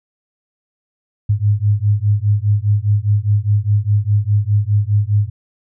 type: beating tone pair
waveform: sine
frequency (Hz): 101.3 / 106.2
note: G#2 / G#2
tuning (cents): -43 / +39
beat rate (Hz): 4.9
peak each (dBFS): -15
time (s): 1.29-5.3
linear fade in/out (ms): 10
effects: none